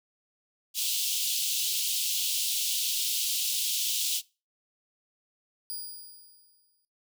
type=high-pass noise; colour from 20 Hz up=pink; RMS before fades=-29 dBFS; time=0.74-4.22 s; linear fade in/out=50 ms; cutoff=2900 Hz; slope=48 dB/octave
type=tone with exponential decay; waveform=5% pulse; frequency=4864 Hz; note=D#8; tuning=40 cents flat; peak=-26 dBFS; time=5.7-6.85 s; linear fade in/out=0 ms; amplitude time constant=250 ms
effects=noise-tail reverb RT60 0.3 s tail -22 dB re dry